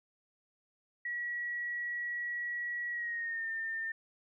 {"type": "tone with pitch glide", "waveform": "sine", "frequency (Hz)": [1924, 1805.6], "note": ["B6", "A6"], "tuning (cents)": [-46, 44], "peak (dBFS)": -34, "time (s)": [1.05, 3.92], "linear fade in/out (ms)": 5, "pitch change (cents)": -110, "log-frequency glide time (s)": [2.9, 3.49], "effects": []}